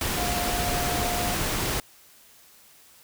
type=tone in noise; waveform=sine; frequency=709 Hz; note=F5; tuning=26 cents sharp; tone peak=-30 dBFS; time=0.17-1.34 s; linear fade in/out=2 ms; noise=pink; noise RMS=-27 dBFS; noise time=0.01-1.8 s; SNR=-6 dB; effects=white hiss -54 dBFS RMS until 3.03 s